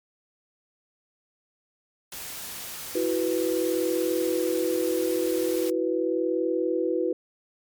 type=noise; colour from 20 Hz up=white; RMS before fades=-37 dBFS; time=2.12-5.7 s; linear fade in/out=2 ms
type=chord; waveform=sine; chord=E suspended second; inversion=none; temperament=equal; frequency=329.6 / 370 / 493.9 Hz; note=E4 / F#4 / B4; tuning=0 / 0 / 0 cents; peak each=-27 dBFS; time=2.95-7.13 s; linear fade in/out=5 ms
effects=MP3 96 kbps